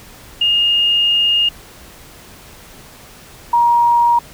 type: tone pair in turn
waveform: sine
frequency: 2838 / 947.1 Hz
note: F7 / A#5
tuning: +27 / +27 cents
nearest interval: octave + perfect fifth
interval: 1900 cents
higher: first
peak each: -11 / -9 dBFS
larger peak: second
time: 0.41-1.49 / 3.53-4.19 s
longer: first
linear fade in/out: 5 ms
effects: pink hiss -40 dBFS RMS until 4.33 s